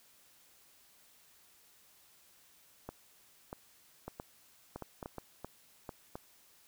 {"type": "clicks", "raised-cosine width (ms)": 1, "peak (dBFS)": -27, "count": 12, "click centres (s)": [2.89, 3.529, 4.08, 4.199, 4.76, 4.823, 5.028, 5.059, 5.183, 5.446, 5.892, 6.155], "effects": ["white hiss -64 dBFS RMS until 6.67 s"]}